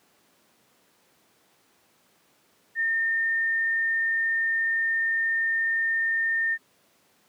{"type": "tone", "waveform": "sine", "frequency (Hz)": 1817, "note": "A#6", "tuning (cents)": -45, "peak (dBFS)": -22, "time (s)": [2.75, 6.58], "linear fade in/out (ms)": 50, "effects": ["pink hiss -63 dBFS RMS until 7.28 s", "high-pass 200 Hz 12 dB/octave"]}